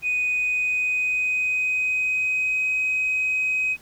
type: tone with pitch glide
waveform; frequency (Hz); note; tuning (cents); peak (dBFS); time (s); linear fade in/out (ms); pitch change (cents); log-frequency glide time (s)
sine; 2489 to 2525; D#7 to D#7; 0 to +25; -19; 0.02-3.77; 50; +25; 0.22-2.72
effects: tanh soft clip ceiling -17 dBFS + pink hiss -52 dBFS RMS until 3.81 s